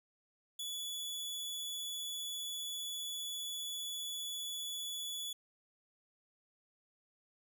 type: tone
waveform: sawtooth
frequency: 3423 Hz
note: A7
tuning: 48 cents flat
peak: -36 dBFS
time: 0.59-5.33 s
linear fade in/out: 5 ms
effects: none